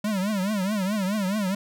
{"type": "tone with vibrato", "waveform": "square", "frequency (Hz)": 199.9, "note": "G3", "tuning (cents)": 34, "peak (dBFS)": -24, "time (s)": [0.04, 1.55], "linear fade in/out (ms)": 5, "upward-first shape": "triangle", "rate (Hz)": 4.7, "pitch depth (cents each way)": 180, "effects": []}